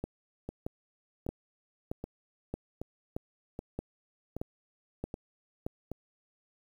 two click trains, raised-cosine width 2 ms, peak -24 / -21 dBFS, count 8 / 10, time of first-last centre 0.49-5.916 / 0.04-5.665 s, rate 1.29 / 1.6 Hz, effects 9-bit

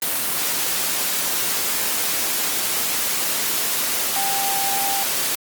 sine tone in noise, 790 Hz, G5, 13 cents sharp, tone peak -24 dBFS, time 4.16-5.03 s, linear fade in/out 2 ms, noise white, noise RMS -22 dBFS, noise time 0.02-5.35 s, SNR -5 dB, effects high-pass 150 Hz 12 dB/octave + Opus 32 kbps

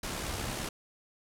pink noise with amplitude modulation, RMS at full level -34 dBFS, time 0.03-0.69 s, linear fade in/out 5 ms, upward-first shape sine, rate 68.6 Hz, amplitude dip 40%, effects low-pass 12000 Hz 12 dB/octave

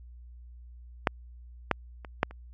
clicks, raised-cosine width 0.5 ms, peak -6 / -7 / -26 / -7 / -30 dBFS, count 5, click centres 1.072 / 1.713 / 2.048 / 2.231 / 2.31 s, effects added 60 Hz sine -45 dBFS peak until 2.53 s + MP3 96 kbps

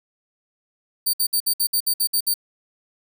10% pulse tone bursts, 4599 Hz, D8, 37 cents flat, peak -11 dBFS, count 10, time 1.06-2.341 s, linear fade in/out 10 ms, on 75 ms, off 59 ms, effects none

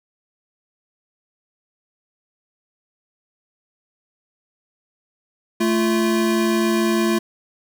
square tone pair together, 220 / 344.5 Hz, A3 / F4, 0 / -24 cents, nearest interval minor sixth, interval 776 cents, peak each -20 dBFS, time 5.6-7.19 s, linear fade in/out 10 ms, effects none

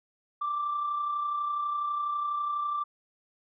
sine tone with amplitude modulation, 1174.7 Hz, D6, in tune, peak -25 dBFS, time 0.41-2.84 s, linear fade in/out 10 ms, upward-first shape sine, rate 32.1 Hz, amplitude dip 40%, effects tanh soft clip ceiling -23 dBFS

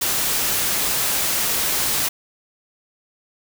white noise, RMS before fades -21 dBFS, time 0.01-2.09 s, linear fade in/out 10 ms, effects none

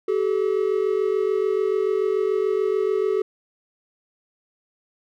triangle tone pair together, 383.1 / 430 Hz, G4 / A4, -40 / -40 cents, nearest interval major second, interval 200 cents, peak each -20 dBFS, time 0.08-3.22 s, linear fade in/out 5 ms, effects none

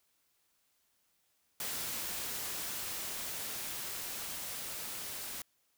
white noise with level ramp, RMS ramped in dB -38 to -42 dBFS, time 1.6-5.42 s, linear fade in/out 2 ms, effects white hiss -75 dBFS RMS until 5.77 s

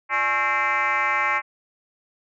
sine tone with frequency modulation, 1582 Hz, G6, 15 cents sharp, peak -18 dBFS, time 0.09-1.42 s, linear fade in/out 50 ms, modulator 247 Hz, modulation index 3, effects tanh soft clip ceiling -14 dBFS

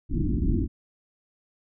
pink low-pass noise, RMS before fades -24 dBFS, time 0.09-0.68 s, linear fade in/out 50 ms, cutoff 350 Hz, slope 96 dB/octave, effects none

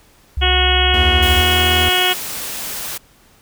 sine tone with vibrato, 68.1 Hz, C#2, 30 cents flat, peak -16 dBFS, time 0.37-1.41 s, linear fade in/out 5 ms, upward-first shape triangle, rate 19 Hz, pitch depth 42 cents each way
harmonic tone, 365.5 Hz, F#4, 21 cents flat, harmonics 1 / 2 / 3 / 4 / 5 / 6 / 7 / 8 / 9, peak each -23 / -21 / -27 / -23 / -25 / -23 / -24 / -18 / -19 dBFS, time 0.41-2.14 s, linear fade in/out 20 ms
45% pulse tone, 81 Hz, E2, 30 cents flat, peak -18 dBFS, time 0.94-1.89 s, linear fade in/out 0 ms
white noise, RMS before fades -26 dBFS, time 1.22-2.98 s, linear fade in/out 10 ms
effects pink hiss -51 dBFS RMS until 3.41 s

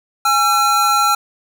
square tone pair together, 827 / 1351.6 Hz, G#5 / E6, -8 / +43 cents, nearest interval major sixth, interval 851 cents, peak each -18 / -14 dBFS, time 0.25-1.15 s, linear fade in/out 5 ms, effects none

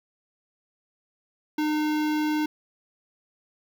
square tone with notch filter, 304.3 Hz, D#4, 38 cents flat, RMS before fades -25 dBFS, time 1.58-2.46 s, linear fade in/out 5 ms, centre 8800 Hz, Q 0.71, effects none

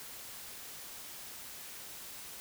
silence, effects white hiss -47 dBFS RMS until 2.4 s

